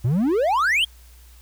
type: exponential sweep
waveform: triangle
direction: up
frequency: 108.8 to 3322 Hz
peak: -15 dBFS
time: 0.04-0.85 s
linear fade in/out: 10 ms
effects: added 60 Hz sine -45 dBFS peak until 1.41 s + white hiss -54 dBFS RMS until 1.41 s